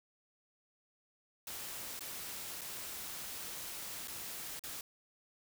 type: noise with dropouts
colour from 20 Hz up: white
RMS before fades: -44 dBFS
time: 1.47-4.81 s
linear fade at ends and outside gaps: 2 ms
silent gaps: 1.993-2.007 / 2.611-2.615 / 4.075-4.081 / 4.594-4.637 s
effects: none